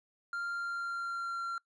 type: tone with pitch glide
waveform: triangle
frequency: 1393 to 1373 Hz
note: F6 to F6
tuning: -5 to -30 cents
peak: -32 dBFS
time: 0.33-1.58 s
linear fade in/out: 2 ms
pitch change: -25 cents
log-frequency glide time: 0.5-1.44 s
effects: noise-tail reverb RT60 0.1 s tail -23 dB re dry + resampled to 22050 Hz